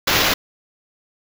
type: noise with sample-and-hold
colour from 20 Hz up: blue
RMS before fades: -17 dBFS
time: 0.07-0.34 s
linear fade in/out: 5 ms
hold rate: 8820 Hz
effects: none